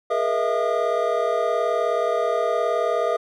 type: tone cluster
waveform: triangle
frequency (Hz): 418.6 / 475.8 / 633 / 672 / 1221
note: G#4 / A#4 / D#5 / E5 / D#6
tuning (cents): +14 / +35 / +30 / +33 / -33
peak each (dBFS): -27 / -23 / -23 / -23 / -26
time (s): 0.1-3.17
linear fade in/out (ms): 10
effects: none